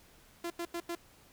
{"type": "tone bursts", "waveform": "sawtooth", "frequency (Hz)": 342.2, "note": "F4", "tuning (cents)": -35, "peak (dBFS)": -31, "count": 4, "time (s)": [0.44, 0.952], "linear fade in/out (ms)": 5, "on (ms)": 62, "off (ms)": 88, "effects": ["pink hiss -61 dBFS RMS until 1.32 s"]}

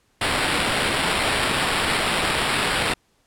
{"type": "noise with sample-and-hold", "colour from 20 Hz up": "white", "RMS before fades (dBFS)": -22, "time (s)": [0.21, 2.94], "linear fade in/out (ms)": 5, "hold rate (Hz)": 6300, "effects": ["pink hiss -64 dBFS RMS until 3.26 s", "low-pass 11000 Hz 12 dB/octave"]}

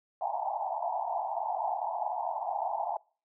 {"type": "band-pass noise", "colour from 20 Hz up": "white", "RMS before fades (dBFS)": -33, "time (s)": [0.21, 2.97], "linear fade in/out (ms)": 2, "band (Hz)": [660, 930], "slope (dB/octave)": 96, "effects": ["noise-tail reverb RT60 0.4 s tail -25 dB re dry"]}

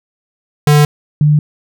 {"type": "tone pair in turn", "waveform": ["square", "sine"], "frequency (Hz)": [148, 149.46], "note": ["D3", "D3"], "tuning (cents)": [14, 31], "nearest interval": "unison", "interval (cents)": 17, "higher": "second", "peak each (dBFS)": -6, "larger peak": "neither", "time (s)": [[0.67, 0.85], [1.21, 1.39]], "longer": "neither", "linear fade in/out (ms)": 2, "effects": []}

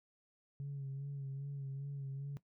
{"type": "tone with vibrato", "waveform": "sine", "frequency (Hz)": 138.59, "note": "C#3", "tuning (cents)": 0, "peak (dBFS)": -38, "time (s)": [0.6, 2.37], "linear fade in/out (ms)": 0, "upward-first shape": "sine", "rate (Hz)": 2.5, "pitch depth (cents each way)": 37, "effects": ["noise-tail reverb RT60 0.1 s tail -17 dB re dry", "tanh soft clip ceiling -37 dBFS"]}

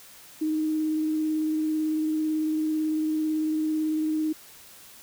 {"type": "tone with vibrato", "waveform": "sine", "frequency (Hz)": 311.1, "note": "D#4", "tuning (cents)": 0, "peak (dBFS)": -23, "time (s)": [0.41, 4.33], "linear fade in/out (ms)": 10, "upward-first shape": "sine", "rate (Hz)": 18, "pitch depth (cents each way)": 13, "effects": ["white hiss -49 dBFS RMS until 5.02 s"]}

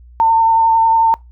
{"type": "tone with vibrato", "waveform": "sine", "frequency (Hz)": 904, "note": "A5", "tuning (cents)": 47, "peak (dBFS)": -8, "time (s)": [0.2, 1.14], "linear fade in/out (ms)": 0, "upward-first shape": "sine", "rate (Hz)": 11, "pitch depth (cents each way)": 15, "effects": ["noise-tail reverb RT60 0.2 s tail -24 dB re dry", "added 60 Hz sine -38 dBFS peak until 1.31 s"]}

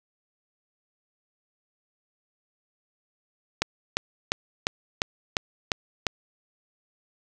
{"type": "click train", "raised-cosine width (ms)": 0.2, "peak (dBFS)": -5, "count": 8, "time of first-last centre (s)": [3.62, 6.068], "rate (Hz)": 2.86, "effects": []}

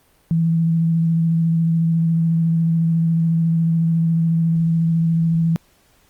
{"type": "tone with vibrato", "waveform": "sine", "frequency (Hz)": 164.8, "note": "E3", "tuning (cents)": 0, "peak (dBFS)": -14, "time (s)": [0.31, 5.56], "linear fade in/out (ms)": 0, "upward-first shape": "square", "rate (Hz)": 14, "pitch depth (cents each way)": 13, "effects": ["pink hiss -57 dBFS RMS until 6.09 s", "Opus 32 kbps"]}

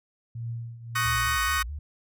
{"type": "tone with tremolo", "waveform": "sine", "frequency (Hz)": 116.54, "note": "A#2", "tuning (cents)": 0, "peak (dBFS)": -29, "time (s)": [0.35, 1.36], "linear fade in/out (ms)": 5, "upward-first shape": "triangle", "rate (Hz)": 1.7, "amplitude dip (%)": 80}
{"type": "chord", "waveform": "35% pulse", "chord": "D# minor seventh", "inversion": "third", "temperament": "equal with one note detuned", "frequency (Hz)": [1108.7, 1244.5, 1500.6, 1864.7], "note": ["C#6", "D#6", "F#6", "A#6"], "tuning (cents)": [0, 0, 24, 0], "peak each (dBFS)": -28, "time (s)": [0.95, 1.63], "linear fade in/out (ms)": 10}
{"type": "tone with vibrato", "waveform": "sine", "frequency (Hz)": 64.9, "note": "C2", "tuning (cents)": -13, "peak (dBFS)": -32, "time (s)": [1.05, 1.79], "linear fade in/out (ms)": 5, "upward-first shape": "square", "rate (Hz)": 4.7, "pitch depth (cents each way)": 220}
{"effects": []}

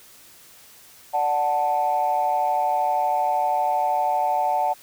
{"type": "chord", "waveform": "sine", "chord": "D major", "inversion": "none", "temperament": "equal", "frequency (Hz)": [587.3, 740, 880], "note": ["D5", "F#5", "A5"], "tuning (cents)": [0, 0, 0], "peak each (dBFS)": [-27, -21, -22], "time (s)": [1.13, 4.74], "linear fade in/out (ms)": 20, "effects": ["tanh soft clip ceiling -12 dBFS", "white hiss -49 dBFS RMS until 4.82 s"]}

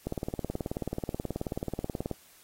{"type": "click train", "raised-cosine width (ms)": 2, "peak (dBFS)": -18, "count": 39, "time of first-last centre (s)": [0.07, 2.113], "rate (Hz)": 18.6, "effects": ["white hiss -58 dBFS RMS until 2.43 s", "AAC 48 kbps"]}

